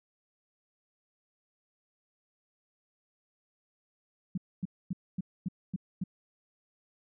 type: tone bursts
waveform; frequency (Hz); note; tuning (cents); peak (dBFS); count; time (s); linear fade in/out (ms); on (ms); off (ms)
sine; 183.7; F#3; -12; -29; 7; 4.35-6.039; 5; 27; 250
effects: none